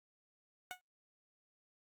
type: tone with exponential decay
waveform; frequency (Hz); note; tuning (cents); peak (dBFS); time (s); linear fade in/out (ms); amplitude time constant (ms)
15% pulse; 732; F#5; -19; -32; 0.71-0.81; 0; 21
effects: Opus 48 kbps